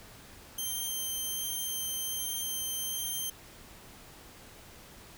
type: tone with vibrato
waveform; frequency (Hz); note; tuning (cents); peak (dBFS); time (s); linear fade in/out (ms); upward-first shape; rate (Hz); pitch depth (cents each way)
5% pulse; 3136; G7; 0; -25; 0.58-3.3; 5; sine; 1.3; 10
effects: pink hiss -52 dBFS RMS until 5.17 s